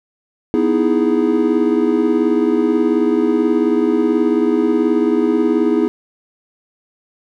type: chord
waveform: triangle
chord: E major seventh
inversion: second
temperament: equal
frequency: 246.9 / 311.1 / 329.6 / 415.3 Hz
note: B3 / D#4 / E4 / G#4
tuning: 0 / 0 / 0 / 0 cents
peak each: -16 dBFS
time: 0.54-5.88 s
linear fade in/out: 0 ms
effects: none